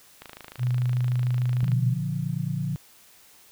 click train, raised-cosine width 0.3 ms, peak -24 dBFS, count 41, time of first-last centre 0.22-1.718 s, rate 26.7 Hz
sine tone, 124 Hz, B2, 7 cents sharp, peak -21 dBFS, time 0.58-1.98 s, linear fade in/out 50 ms
sine chord, Bb major, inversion none, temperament equal with one note detuned, 116.54 / 144.89 / 174.61 Hz, Bb2 / D3 / F3, 0 / -23 / 0 cents, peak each -32 / -28 / -30 dBFS, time 1.63-2.76 s, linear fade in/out 0 ms
effects white hiss -54 dBFS RMS until 3.51 s

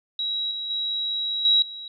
sine tone with level steps, 3865 Hz, B7, 38 cents flat, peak -24 / -28 / -24 / -15 / -34 dBFS, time 0.19-1.88 s, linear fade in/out 2 ms, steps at 0.51 / 0.7 / 1.45 / 1.62 s, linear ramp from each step 2 ms, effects none

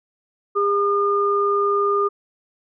sine tone pair together, 404.8 / 1213 Hz, G#4 / D#6, -44 / -44 cents, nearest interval octave + perfect fifth, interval 1900 cents, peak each -19 dBFS, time 0.55-2.09 s, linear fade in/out 20 ms, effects none

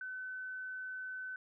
sine tone, 1515 Hz, F#6, 40 cents sharp, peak -40 dBFS, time 0.01-1.36 s, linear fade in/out 2 ms, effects none

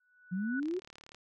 sine tone with exponential growth, 1480 Hz, F#6, in tune, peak -34 dBFS, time 0-0.6 s, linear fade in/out 5 ms, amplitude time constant 130 ms
sine exponential sweep, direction up, 174.61 to 386.4 Hz, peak -31 dBFS, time 0.31-0.8 s, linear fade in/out 20 ms
click train, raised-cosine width 0.2 ms, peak -34 dBFS, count 20, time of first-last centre 0.63-1.146 s, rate 36.8 Hz
effects none

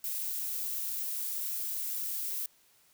violet noise, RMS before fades -35 dBFS, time 0.04-2.46 s, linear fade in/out 2 ms, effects white hiss -65 dBFS RMS until 2.93 s

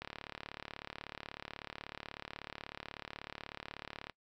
click train, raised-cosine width 0.3 ms, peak -26 dBFS, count 149, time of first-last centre 0.02-4.097 s, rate 36.3 Hz, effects noise-tail reverb RT60 0.1 s tail -23 dB re dry

